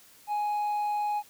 sine tone with hard clipping, 833 Hz, G#5, 5 cents sharp, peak -27 dBFS, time 0.27-1.23 s, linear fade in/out 50 ms, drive 2 dB, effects white hiss -56 dBFS RMS until 1.29 s

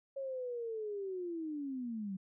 sine linear sweep, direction down, 551 to 185 Hz, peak -37 dBFS, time 0.16-2.17 s, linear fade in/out 10 ms, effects none

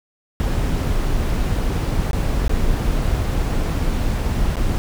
brown noise with dropouts, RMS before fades -19 dBFS, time 0.4-4.78 s, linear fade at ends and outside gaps 0 ms, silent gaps 2.111-2.132 / 2.48-2.494 / 4.557-4.568 s, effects none

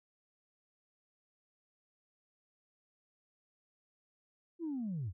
sine linear sweep, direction down, 349.2 to 78 Hz, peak -34 dBFS, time 4.59-5.13 s, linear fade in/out 50 ms, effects tanh soft clip ceiling -32 dBFS

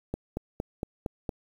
click train, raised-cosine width 2 ms, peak -17 dBFS, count 6, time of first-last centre 0.14-1.292 s, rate 4.34 Hz, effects 8-bit

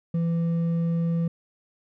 sine tone with hard clipping, 167.5 Hz, E3, 28 cents sharp, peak -23 dBFS, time 0.14-1.28 s, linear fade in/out 5 ms, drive 4 dB, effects none

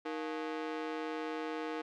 sawtooth ring-modulated tone, 392 Hz, G4, in tune, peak -29 dBFS, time 0.05-1.82 s, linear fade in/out 10 ms, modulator 78.9 Hz, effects low-pass 3000 Hz 12 dB/octave

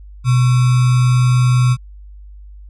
sine tone with sample-and-hold, 125.2 Hz, B2, 24 cents sharp, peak -9 dBFS, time 0.24-1.77 s, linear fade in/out 50 ms, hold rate 1225 Hz, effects added 50 Hz sine -34 dBFS peak until 2.69 s + resampled to 24000 Hz

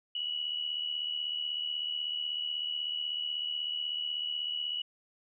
sine tone with amplitude modulation, 2933 Hz, F#7, 16 cents flat, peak -29 dBFS, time 0.15-4.82 s, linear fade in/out 5 ms, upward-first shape sine, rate 76.2 Hz, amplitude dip 60%, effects none

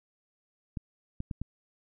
clicks, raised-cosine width 5 ms, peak -22 dBFS, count 4, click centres 0.772 / 1.204 / 1.312 / 1.416 s, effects none

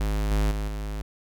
square tone with level steps, 51.91 Hz, G#1, in tune, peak -24 / -21 / -27 / -30 dBFS, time 0-1.02 s, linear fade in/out 5 ms, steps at 0.31 / 0.51 / 0.68 s, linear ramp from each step 2 ms, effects none

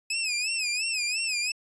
20% pulse tone with vibrato, 2548 Hz, D#7, 41 cents sharp, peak -21 dBFS, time 0.1-1.52 s, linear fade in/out 5 ms, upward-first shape sine, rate 2.9 Hz, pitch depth 120 cents each way, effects resampled to 22050 Hz

